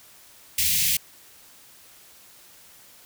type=band-stop noise; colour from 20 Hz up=white; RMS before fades=-22 dBFS; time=0.58-0.97 s; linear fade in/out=5 ms; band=200 to 2000 Hz; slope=48 dB/octave; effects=white hiss -51 dBFS RMS until 3.05 s